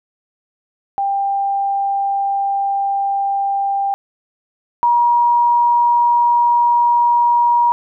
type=tone pair in turn; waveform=sine; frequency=793 / 954 Hz; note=G5 / A#5; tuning=+20 / +40 cents; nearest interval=minor third; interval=320 cents; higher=second; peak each=-15 / -10 dBFS; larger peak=second; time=0.98-3.94 / 4.83-7.72 s; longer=first; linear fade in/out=0 ms; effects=none